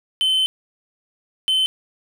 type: tone bursts at uneven times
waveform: triangle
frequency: 3065 Hz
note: G7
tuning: 40 cents flat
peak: -14 dBFS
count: 2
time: 0.21-0.46 / 1.48-1.66 s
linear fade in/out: 0 ms
effects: none